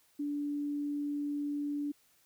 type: tone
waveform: sine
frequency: 290.1 Hz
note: D4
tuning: 21 cents flat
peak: -32 dBFS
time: 0.19-1.92 s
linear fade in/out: 10 ms
effects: white hiss -68 dBFS RMS until 2.25 s